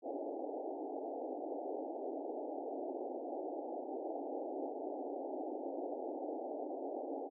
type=band-pass noise; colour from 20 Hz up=pink; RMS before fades=-42 dBFS; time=0.02-7.3 s; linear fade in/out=50 ms; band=270 to 820 Hz; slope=96 dB/octave; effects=none